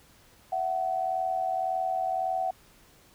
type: tone pair together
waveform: sine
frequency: 668.2 / 750 Hz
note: E5 / F#5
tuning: +23 / +23 cents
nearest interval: major second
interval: 200 cents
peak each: -32 / -27 dBFS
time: 0.52-2.51 s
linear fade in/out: 5 ms
effects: pink hiss -58 dBFS RMS until 3.14 s